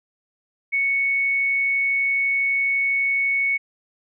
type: tone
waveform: sine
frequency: 2217 Hz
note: C#7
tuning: in tune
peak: -18 dBFS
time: 0.72-3.58 s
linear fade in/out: 20 ms
effects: none